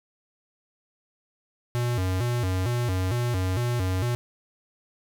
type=tone with vibrato; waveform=square; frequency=106 Hz; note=G#2; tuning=36 cents sharp; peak=-24 dBFS; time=1.75-4.15 s; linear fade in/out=0 ms; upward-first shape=square; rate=2.2 Hz; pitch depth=230 cents each way; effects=none